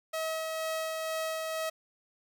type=tone with tremolo; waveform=sawtooth; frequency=640 Hz; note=D#5; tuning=49 cents sharp; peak=-27 dBFS; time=0.13-1.7 s; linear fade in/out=10 ms; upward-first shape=sine; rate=2.1 Hz; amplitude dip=25%; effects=none